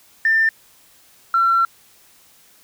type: tone pair in turn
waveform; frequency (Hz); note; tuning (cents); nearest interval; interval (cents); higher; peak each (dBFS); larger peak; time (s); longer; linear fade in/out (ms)
sine; 1791 / 1355.8; A6 / E6; +30 / +48; perfect fourth; 482; first; -12; neither; 0.25-0.49 / 1.34-1.65; second; 2
effects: tanh soft clip ceiling -8 dBFS + white hiss -52 dBFS RMS until 2.63 s